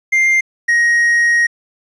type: tone pair in turn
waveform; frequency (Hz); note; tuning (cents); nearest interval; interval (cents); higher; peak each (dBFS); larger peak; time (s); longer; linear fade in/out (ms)
triangle; 2102 / 1881.1; C7 / A#6; +7 / +15; major second; 192; first; -8; neither; 0.12-0.41 / 0.68-1.47; second; 10
effects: resampled to 22050 Hz + 8-bit